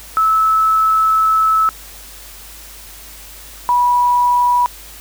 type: tone pair in turn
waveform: sine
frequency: 1303 / 976.1 Hz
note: E6 / B5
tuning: -20 / -21 cents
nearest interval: perfect fourth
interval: 501 cents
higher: first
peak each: -10 dBFS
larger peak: neither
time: 0.17-1.69 / 3.69-4.66 s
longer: first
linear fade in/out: 0 ms
effects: added 50 Hz sine -40 dBFS peak until 5 s + white hiss -37 dBFS RMS until 5 s